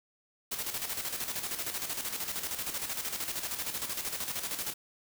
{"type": "noise with tremolo", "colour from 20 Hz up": "white", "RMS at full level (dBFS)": -34, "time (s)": [0.51, 4.74], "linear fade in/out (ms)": 10, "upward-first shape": "square", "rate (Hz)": 13, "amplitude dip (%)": 55, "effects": []}